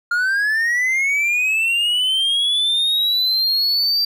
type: linear sweep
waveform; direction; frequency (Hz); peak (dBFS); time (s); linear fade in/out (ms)
triangle; up; 1400 to 4699; -14; 0.11-4.05; 5
effects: none